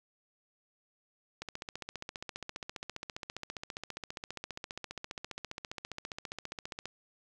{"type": "click train", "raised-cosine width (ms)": 0.2, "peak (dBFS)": -22, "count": 82, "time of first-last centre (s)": [1.42, 6.856], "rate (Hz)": 14.9, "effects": []}